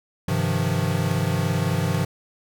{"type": "tone cluster", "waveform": "square", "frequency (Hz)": [99.6, 130.8, 156, 173.9], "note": ["G2", "C3", "D#3", "F3"], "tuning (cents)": [28, 0, 5, -7], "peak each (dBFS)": -27, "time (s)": [0.28, 2.05], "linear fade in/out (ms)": 5, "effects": []}